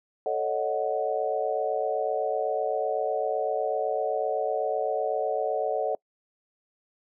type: chord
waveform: sine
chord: D# half-diminished seventh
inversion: second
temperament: equal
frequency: 440 / 554.4 / 622.3 / 740 Hz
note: A4 / C#5 / D#5 / F#5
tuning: 0 / 0 / 0 / 0 cents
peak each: -30 dBFS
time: 0.26-5.95 s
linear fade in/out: 2 ms
effects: noise-tail reverb RT60 0.1 s tail -25 dB re dry